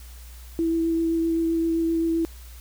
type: tone with vibrato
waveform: sine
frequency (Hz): 329.6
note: E4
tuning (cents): 0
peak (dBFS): -20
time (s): 0.59-2.25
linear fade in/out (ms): 0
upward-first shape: triangle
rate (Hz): 7.7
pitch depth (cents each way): 14
effects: added 60 Hz sine -40 dBFS peak until 2.6 s + white hiss -50 dBFS RMS until 2.6 s